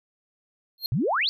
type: tone with exponential growth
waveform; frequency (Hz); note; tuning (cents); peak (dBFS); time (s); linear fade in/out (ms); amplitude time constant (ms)
square; 4222; C8; +15; -21; 0.78-0.86; 1; 16
type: exponential sweep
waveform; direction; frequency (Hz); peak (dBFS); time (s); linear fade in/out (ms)
sine; up; 105.5 to 4699; -21; 0.92-1.29; 0
effects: none